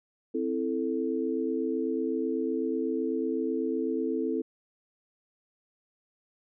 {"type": "chord", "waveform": "sine", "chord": "A minor", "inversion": "first", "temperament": "equal", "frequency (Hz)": [261.6, 329.6, 440], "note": ["C4", "E4", "A4"], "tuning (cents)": [0, 0, 0], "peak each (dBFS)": -31, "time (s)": [0.34, 4.42], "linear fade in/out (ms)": 10, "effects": []}